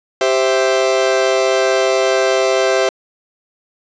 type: chord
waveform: 40% pulse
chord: C major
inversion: second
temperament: equal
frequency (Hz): 392 / 523.3 / 659.3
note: G4 / C5 / E5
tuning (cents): 0 / 0 / 0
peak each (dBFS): -16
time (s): 0.21-2.89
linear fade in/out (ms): 2
effects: resampled to 16000 Hz + 7-bit